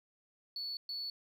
sine tone bursts at uneven times, 4435 Hz, C#8, in tune, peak -36 dBFS, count 2, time 0.56-0.77 / 0.89-1.1 s, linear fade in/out 2 ms, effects tanh soft clip ceiling -34 dBFS + 13-bit

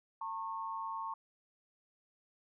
sine tone pair together, 900 / 1091.4 Hz, A5 / C#6, +39 / -27 cents, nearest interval minor third, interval 334 cents, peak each -40 / -40 dBFS, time 0.21-1.14 s, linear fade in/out 5 ms, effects none

